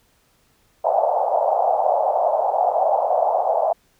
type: band-pass noise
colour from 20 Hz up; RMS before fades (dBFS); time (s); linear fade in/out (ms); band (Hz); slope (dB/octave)
white; -19; 0.84-3.73; 10; 590 to 790; 48
effects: pink hiss -61 dBFS RMS until 3.99 s